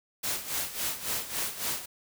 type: noise with tremolo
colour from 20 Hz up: white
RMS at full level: -30 dBFS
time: 0.23-1.86 s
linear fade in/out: 10 ms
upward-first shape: sine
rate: 3.6 Hz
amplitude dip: 75%
effects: none